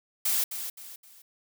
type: noise with echo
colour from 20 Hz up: blue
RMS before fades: -26 dBFS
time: 0.25-0.44 s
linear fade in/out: 5 ms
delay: 260 ms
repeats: 3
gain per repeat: -9 dB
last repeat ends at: 1.22 s
effects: none